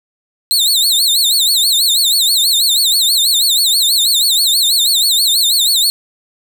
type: tone with vibrato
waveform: sawtooth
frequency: 3988 Hz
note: B7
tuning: 16 cents sharp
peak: -7 dBFS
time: 0.51-5.9 s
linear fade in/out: 0 ms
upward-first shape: sine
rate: 6.2 Hz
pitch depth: 190 cents each way
effects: none